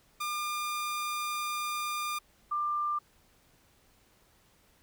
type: tone pair in turn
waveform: sawtooth / sine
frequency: 1203 / 1190.6 Hz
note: D6 / D6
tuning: +41 / +23 cents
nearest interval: unison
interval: 18 cents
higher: first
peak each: -28 dBFS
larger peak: neither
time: 0.2-2.19 / 2.51-2.99 s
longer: first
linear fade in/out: 10 ms
effects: pink hiss -65 dBFS RMS until 4.82 s